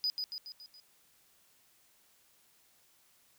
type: tone with echo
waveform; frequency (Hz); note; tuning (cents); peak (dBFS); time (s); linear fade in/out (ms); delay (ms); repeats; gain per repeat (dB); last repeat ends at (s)
triangle; 4966; D#8; -4; -27; 0.04-0.1; 0; 140; 5; -5; 0.8
effects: tanh soft clip ceiling -23 dBFS + white hiss -67 dBFS RMS until 3.38 s